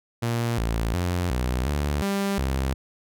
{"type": "tone with pitch steps", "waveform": "sawtooth", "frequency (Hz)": [117.5, 56.3, 88.8, 62.4, 72.8, 198.1, 66.5], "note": ["A#2", "A1", "F2", "B1", "D2", "G3", "C2"], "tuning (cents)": [14, 40, 29, 19, -15, 18, 29], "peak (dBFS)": -19, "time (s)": [0.22, 2.74], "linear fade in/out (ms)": 10, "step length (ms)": 360, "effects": []}